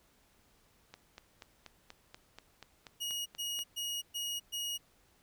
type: click train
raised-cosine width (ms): 0.2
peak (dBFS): -30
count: 12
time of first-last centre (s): 0.94-3.591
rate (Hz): 4.15
type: tone bursts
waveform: sawtooth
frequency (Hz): 2884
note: F#7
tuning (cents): -45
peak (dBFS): -32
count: 5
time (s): 3-4.78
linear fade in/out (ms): 20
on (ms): 260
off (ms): 120
effects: pink hiss -68 dBFS RMS until 5.22 s